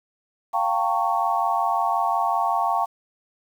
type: chord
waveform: sine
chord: G half-diminished seventh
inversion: third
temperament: equal with one note detuned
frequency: 698.5 / 784 / 908.4 / 1108.7 Hz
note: F5 / G5 / Bb5 / Db6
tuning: 0 / 0 / -45 / 0 cents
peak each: -25 dBFS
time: 0.53-2.86 s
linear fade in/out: 20 ms
effects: 8-bit